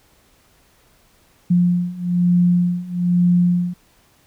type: beating tone pair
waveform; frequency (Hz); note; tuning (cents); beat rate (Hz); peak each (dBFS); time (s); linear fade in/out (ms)
sine; 175.9 / 177; F3 / F3; +13 / +23; 1.1; -18 / -16; 1.5-3.74; 10
effects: pink hiss -56 dBFS RMS until 4.26 s